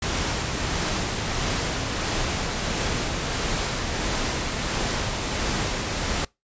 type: noise with tremolo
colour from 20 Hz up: pink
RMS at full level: -25 dBFS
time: 0.02-6.25 s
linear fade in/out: 5 ms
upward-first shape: sine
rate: 1.5 Hz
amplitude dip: 25%
effects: noise-tail reverb RT60 0.2 s tail -24 dB re dry + resampled to 16000 Hz